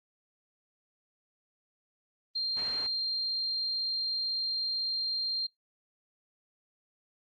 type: tone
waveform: sine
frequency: 4186 Hz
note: C8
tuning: in tune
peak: -29 dBFS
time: 2.35-5.47 s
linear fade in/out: 10 ms
type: low-pass noise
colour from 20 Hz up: white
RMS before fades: -46 dBFS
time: 2.56-2.87 s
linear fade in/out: 10 ms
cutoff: 2200 Hz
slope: 12 dB/octave
effects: noise-tail reverb RT60 0.2 s tail -26 dB re dry + Opus 32 kbps